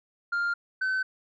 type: tone pair in turn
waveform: sine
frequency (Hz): 1400 / 1524.7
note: F6 / G6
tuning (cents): +4 / -48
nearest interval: minor second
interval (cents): 148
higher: second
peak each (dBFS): -22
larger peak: neither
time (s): 0.32-0.54 / 0.81-1.03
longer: neither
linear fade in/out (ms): 10
effects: tanh soft clip ceiling -24 dBFS